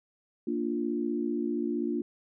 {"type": "chord", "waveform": "sine", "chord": "Bb major", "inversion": "none", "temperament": "equal", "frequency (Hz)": [233.1, 293.7, 349.2], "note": ["Bb3", "D4", "F4"], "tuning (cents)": [0, 0, 0], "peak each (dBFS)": -32, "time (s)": [0.47, 2.02], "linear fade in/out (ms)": 5, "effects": []}